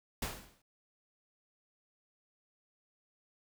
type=noise with exponential decay; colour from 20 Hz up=pink; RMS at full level=-34 dBFS; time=0.22-0.62 s; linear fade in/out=5 ms; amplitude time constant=85 ms; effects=none